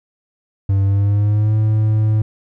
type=tone with pitch glide; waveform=triangle; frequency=98 to 108.11 Hz; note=G2 to A2; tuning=0 to -30 cents; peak=-10 dBFS; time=0.69-2.22 s; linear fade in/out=5 ms; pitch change=+170 cents; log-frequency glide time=0.84-1.55 s; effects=none